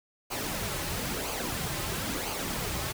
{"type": "noise with flanger", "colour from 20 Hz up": "pink", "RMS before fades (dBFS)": -33, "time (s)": [0.3, 2.93], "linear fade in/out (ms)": 20, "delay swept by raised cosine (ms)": [0.54, 4.34], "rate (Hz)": 1, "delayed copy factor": -0.55, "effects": []}